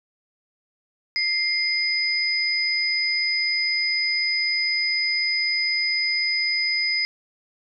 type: tone pair together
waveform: sine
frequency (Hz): 2099 / 4992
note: C7 / D#8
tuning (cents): +5 / +5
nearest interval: octave + minor third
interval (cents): 1500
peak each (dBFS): -23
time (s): 1.16-7.05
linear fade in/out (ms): 0
effects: none